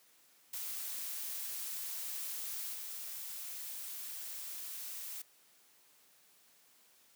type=noise with level steps; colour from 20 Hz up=blue; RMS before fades=-41 / -44 dBFS; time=0.53-5.22 s; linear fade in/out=5 ms; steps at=2.73 s; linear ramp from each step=20 ms; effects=white hiss -66 dBFS RMS until 7.15 s + high-pass 150 Hz 12 dB/octave